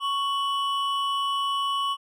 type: tone pair together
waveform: triangle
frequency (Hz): 1110.7 / 2973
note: C#6 / F#7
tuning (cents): +3 / +8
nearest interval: octave + perfect fourth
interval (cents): 1705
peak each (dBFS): -23 / -28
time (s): 0-1.97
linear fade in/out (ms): 50
effects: none